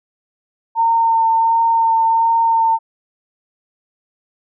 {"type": "tone with vibrato", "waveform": "sine", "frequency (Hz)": 910, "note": "A#5", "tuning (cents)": -42, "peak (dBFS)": -11, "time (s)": [0.75, 2.79], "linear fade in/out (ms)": 50, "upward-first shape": "sine", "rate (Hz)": 1.4, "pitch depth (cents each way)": 13, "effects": []}